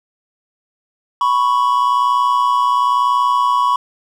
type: tone pair together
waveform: triangle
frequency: 987.8 / 1108.8 Hz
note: B5 / C#6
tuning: 0 / 0 cents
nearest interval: major second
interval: 200 cents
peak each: -13 dBFS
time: 1.21-3.76 s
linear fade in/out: 2 ms
effects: none